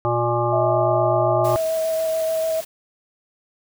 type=harmonic tone; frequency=119.2 Hz; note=A#2; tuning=39 cents sharp; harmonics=1 / 3 / 5 / 7 / 9 / 10; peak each=-24 / -24 / -24 / -24 / -29 / -27 dBFS; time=0.05-1.56 s; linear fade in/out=0 ms
type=tone with vibrato; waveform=sine; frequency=644 Hz; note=E5; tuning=41 cents flat; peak=-19 dBFS; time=0.52-2.61 s; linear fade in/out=10 ms; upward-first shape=square; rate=6.8 Hz; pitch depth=10 cents each way
type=noise; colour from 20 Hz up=white; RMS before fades=-36 dBFS; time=1.44-2.65 s; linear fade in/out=10 ms
effects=none